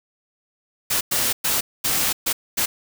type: noise bursts at uneven times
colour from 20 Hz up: white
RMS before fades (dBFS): -21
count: 6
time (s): 0.9-1.01 / 1.11-1.33 / 1.44-1.61 / 1.84-2.13 / 2.26-2.33 / 2.57-2.66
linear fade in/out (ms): 10
effects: none